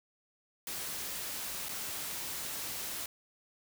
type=noise with dropouts; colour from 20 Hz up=white; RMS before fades=-39 dBFS; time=0.67-3.06 s; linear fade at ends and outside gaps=2 ms; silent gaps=1.686-1.691 s; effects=none